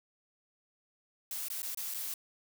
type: noise with dropouts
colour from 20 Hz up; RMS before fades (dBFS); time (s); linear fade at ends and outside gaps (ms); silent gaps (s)
blue; -38; 1.31-2.14; 2; 1.484-1.501 / 1.62-1.629 / 1.747-1.773 / 1.94-1.944
effects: none